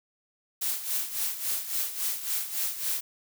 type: noise with tremolo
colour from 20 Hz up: blue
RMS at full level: -28 dBFS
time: 0.61-3.01 s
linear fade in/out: 10 ms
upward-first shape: sine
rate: 3.6 Hz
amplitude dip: 70%
effects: none